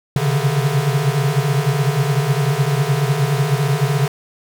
square tone cluster, 129.7 / 136.2 / 146 / 159.9 Hz, C3 / C#3 / D3 / D#3, -15 / -30 / -10 / +48 cents, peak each -25 / -20 / -19 / -27 dBFS, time 0.16-4.08 s, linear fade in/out 2 ms, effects none

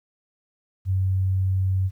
sine tone, 94.6 Hz, F#2, 39 cents sharp, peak -19 dBFS, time 0.85-1.91 s, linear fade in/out 50 ms, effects 10-bit

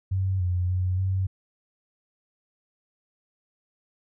sine tone with pitch steps, 95 / 89.8 / 91.7 / 94.8 Hz, F#2 / F2 / F#2 / F#2, +46 / +49 / -15 / +43 cents, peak -22 dBFS, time 0.11-1.27 s, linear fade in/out 10 ms, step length 290 ms, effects none

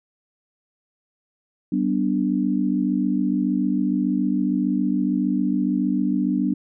sine chord, G major, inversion none, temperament equal with one note detuned, 191.96 / 246.9 / 293.7 Hz, G3 / B3 / D4, -36 / 0 / 0 cents, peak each -23 dBFS, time 1.72-6.54 s, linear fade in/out 5 ms, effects none

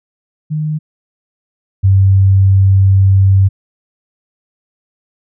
sine tone pair in turn, 153.5 / 96.7 Hz, D#3 / G2, -23 / -23 cents, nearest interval minor sixth, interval 800 cents, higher first, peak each -14 / -5 dBFS, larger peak second, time 0.5-0.79 / 1.83-3.49 s, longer second, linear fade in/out 20 ms, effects none

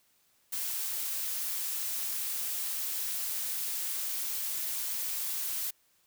blue noise, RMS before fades -34 dBFS, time 0.52-5.71 s, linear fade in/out 10 ms, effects white hiss -69 dBFS RMS until 6.06 s

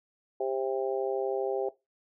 harmonic tone, 132.5 Hz, C3, 22 cents sharp, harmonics 3 / 4 / 5 / 6, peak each -31 / -33 / -35 / -37 dBFS, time 0.4-1.69 s, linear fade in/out 5 ms, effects noise-tail reverb RT60 0.2 s tail -17 dB re dry

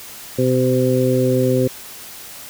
harmonic tone with a mistuned harmonic, 128.3 Hz, C3, 34 cents flat, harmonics 1 / 2 / 3 / 4, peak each -19 / -19 / -19 / -19 dBFS, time 0.38-1.68 s, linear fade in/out 10 ms, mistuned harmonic 1, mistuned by -23 cents, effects white hiss -36 dBFS RMS until 2.49 s

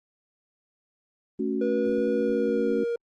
sine chord, F# minor, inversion first, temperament equal, 220 / 277.2 / 370 Hz, A3 / C#4 / F#4, 0 / 0 / 0 cents, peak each -29 dBFS, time 1.39-2.84 s, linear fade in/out 5 ms
triangle tone with pitch glide, 483.4 to 470.2 Hz, B4 to A#4, -37 to +15 cents, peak -23 dBFS, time 1.61-2.96 s, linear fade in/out 5 ms, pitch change -48 cents, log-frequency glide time 2.1-2.77 s
effects Opus 24 kbps

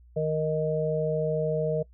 harmonic tone, 155.56 Hz, D#3, in tune, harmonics 1 / 3 / 4, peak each -29 / -27 / -29 dBFS, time 0.16-1.83 s, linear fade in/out 10 ms, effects noise-tail reverb RT60 0.1 s tail -22 dB re dry + added 60 Hz sine -51 dBFS peak until 1.93 s

